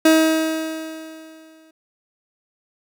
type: tone with exponential decay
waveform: 30% pulse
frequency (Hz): 318.4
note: D#4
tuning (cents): +40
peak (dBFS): -7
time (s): 0.05-1.71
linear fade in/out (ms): 5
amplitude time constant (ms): 360
effects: none